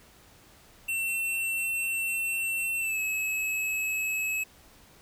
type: tone with pitch glide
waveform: square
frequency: 2701 to 2578 Hz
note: E7 to E7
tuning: +42 to -39 cents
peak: -28 dBFS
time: 0.88-4.44 s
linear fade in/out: 10 ms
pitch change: -81 cents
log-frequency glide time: 2.79-3 s
effects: pink hiss -56 dBFS RMS until 5.01 s